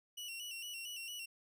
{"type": "tone with vibrato", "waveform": "sawtooth", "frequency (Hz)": 2836, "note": "F7", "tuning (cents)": 26, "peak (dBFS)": -40, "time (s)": [0.17, 1.26], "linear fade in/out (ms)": 10, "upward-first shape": "square", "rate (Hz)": 4.4, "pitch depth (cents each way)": 62, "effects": []}